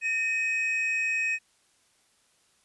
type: tone pair together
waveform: triangle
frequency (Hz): 1825.7 / 2530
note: A#6 / D#7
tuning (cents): -37 / +28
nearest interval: tritone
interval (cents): 565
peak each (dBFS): -31 / -24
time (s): 0.01-1.39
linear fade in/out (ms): 50
effects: white hiss -66 dBFS RMS until 2.64 s + resampled to 24000 Hz